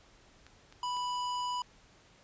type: clicks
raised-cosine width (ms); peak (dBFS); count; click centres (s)
0.2; -35; 3; 0.466 / 0.725 / 0.968
type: tone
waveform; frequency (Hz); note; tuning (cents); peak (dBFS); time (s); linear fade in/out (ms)
square; 987.8; B5; 0; -33; 0.83-1.62; 2
effects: pink hiss -61 dBFS RMS until 2.23 s + resampled to 16000 Hz